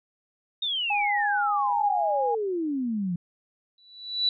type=exponential sweep; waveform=sine; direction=down; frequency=3729 to 168.2 Hz; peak=-25 dBFS; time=0.62-3.16 s; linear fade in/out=5 ms
type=tone; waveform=sine; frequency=821 Hz; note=G#5; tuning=20 cents flat; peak=-24 dBFS; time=0.9-2.35 s; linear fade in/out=5 ms
type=tone with exponential growth; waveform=sine; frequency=3951 Hz; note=B7; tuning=in tune; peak=-18 dBFS; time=3.78-4.29 s; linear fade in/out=2 ms; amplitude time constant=110 ms
effects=none